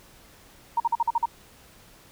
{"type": "tone bursts", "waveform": "sine", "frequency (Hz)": 932.3, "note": "A#5", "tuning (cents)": 0, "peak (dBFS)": -19, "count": 7, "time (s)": [0.77, 1.257], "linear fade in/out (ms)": 5, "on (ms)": 31, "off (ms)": 45, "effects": ["pink hiss -53 dBFS RMS until 2.11 s"]}